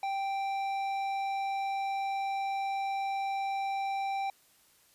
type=tone with tanh clipping; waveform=triangle; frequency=784 Hz; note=G5; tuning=in tune; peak=-32 dBFS; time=0.03-4.3 s; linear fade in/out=2 ms; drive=15 dB; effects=white hiss -64 dBFS RMS until 4.94 s + resampled to 32000 Hz